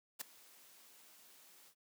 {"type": "noise with ADSR envelope", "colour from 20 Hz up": "white", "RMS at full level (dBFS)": -40, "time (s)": [0.19, 1.75], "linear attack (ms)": 22, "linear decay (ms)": 6, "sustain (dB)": -22, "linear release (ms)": 74, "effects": ["high-pass 200 Hz 12 dB/octave"]}